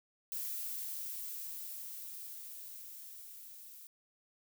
violet noise with level ramp, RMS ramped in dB -39 to -53 dBFS, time 0.32-3.87 s, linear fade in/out 0 ms, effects none

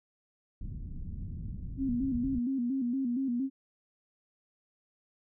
pink low-pass noise, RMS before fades -39 dBFS, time 0.61-2.39 s, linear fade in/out 5 ms, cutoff 200 Hz, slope 24 dB/octave
sine tone with vibrato, 254.2 Hz, C4, 50 cents flat, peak -28 dBFS, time 1.77-3.5 s, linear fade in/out 50 ms, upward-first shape square, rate 4.3 Hz, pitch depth 97 cents each way
effects none

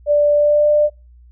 sine tone with pitch glide, 587.3 to 595.8 Hz, D5 to D5, 0 to +25 cents, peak -10 dBFS, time 0.06-0.9 s, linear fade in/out 50 ms, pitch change +25 cents, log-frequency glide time 0.34-0.69 s, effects noise-tail reverb RT60 0.3 s tail -26 dB re dry + added 60 Hz sine -42 dBFS peak until 1.31 s

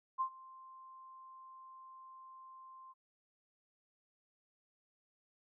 sine tone with ADSR envelope, 1050 Hz, C6, 6 cents sharp, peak -30 dBFS, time 0.18-2.94 s, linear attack 28 ms, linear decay 83 ms, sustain -22 dB, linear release 30 ms, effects none

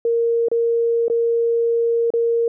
sine tone with dropouts, 465 Hz, A#4, 4 cents flat, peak -15 dBFS, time 0.05-2.48 s, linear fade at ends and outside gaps 2 ms, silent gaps 0.485-0.515 / 1.082-1.099 / 2.104-2.137 s, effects none

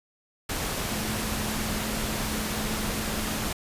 sine tone in noise, 215.3 Hz, A3, 37 cents flat, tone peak -34 dBFS, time 0.9-3.48 s, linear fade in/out 5 ms, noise pink, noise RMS -30 dBFS, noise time 0.49-3.53 s, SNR -7 dB, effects resampled to 32000 Hz

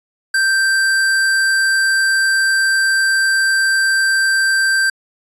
square tone, 1568 Hz, G6, in tune, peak -13 dBFS, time 0.34-4.9 s, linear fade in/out 5 ms, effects resampled to 24000 Hz

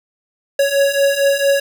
square beating tone pair, 554.4 / 558.8 Hz, C#5 / C#5, 0 / +14 cents, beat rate 4.4 Hz, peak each -18 / -15 dBFS, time 0.59-1.6 s, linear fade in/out 5 ms, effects none

